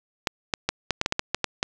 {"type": "clicks", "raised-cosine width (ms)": 0.2, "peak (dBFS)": -5, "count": 11, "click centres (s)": [0.272, 0.538, 0.69, 0.907, 1.014, 1.061, 1.124, 1.194, 1.346, 1.443, 1.629], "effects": ["resampled to 22050 Hz", "7-bit"]}